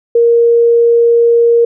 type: tone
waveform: sine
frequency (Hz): 468.4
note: A#4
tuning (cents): +8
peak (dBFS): -5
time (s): 0.15-1.65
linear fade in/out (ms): 5
effects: none